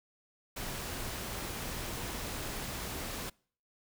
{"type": "noise", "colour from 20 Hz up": "pink", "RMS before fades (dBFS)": -39, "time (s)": [0.56, 3.3], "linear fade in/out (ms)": 10, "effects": ["noise-tail reverb RT60 0.5 s tail -26 dB re dry"]}